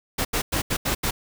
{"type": "noise bursts at uneven times", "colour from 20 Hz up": "pink", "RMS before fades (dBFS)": -24, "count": 6, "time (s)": [[0.18, 0.25], [0.33, 0.42], [0.52, 0.62], [0.7, 0.77], [0.85, 0.95], [1.03, 1.11]], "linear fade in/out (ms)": 10, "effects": []}